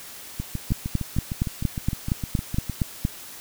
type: two click trains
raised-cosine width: 5 ms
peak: -15 / -9 dBFS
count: 16 / 11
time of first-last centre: 0.4-2.697 / 0.72-3.051 s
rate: 6.53 / 4.29 Hz
effects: white hiss -41 dBFS RMS until 3.4 s